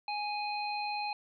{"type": "harmonic tone", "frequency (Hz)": 830.6, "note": "G#5", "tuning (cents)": 0, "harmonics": [1, 3, 5], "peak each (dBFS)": [-34, -39, -41], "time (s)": [0.08, 1.13], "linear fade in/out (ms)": 2, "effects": []}